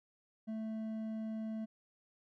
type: tone with hard clipping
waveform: triangle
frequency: 220 Hz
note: A3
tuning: in tune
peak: -39 dBFS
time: 0.47-1.66 s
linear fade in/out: 20 ms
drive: 9 dB
effects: none